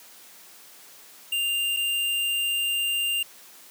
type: tone with dropouts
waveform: square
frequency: 2794 Hz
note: F7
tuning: in tune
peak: -24 dBFS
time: 1.32-3.23 s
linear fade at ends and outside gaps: 5 ms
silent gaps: 1.765-1.769 s
effects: white hiss -49 dBFS RMS until 3.7 s + high-pass 200 Hz 12 dB/octave